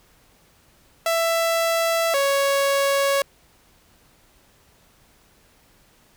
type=tone pair in turn; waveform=sawtooth; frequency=664 / 555.4 Hz; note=E5 / C#5; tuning=+12 / +3 cents; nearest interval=minor third; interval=309 cents; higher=first; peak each=-15 / -14 dBFS; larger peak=second; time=1.06-2.14 / 2.14-3.22 s; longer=neither; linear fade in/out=2 ms; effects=pink hiss -57 dBFS RMS until 6.16 s